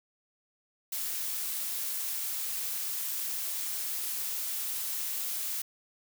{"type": "noise", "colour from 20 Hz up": "blue", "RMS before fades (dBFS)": -34, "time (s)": [0.92, 5.62], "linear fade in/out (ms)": 5, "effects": []}